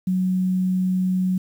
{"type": "tone", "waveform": "sine", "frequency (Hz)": 185, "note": "F#3", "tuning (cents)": 0, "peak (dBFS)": -18, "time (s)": [0.07, 1.38], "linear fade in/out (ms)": 5, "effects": ["8-bit"]}